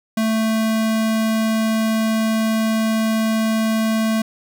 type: tone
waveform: square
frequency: 221.2 Hz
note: A3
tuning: 9 cents sharp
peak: -17 dBFS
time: 0.17-4.22 s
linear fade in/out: 5 ms
effects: none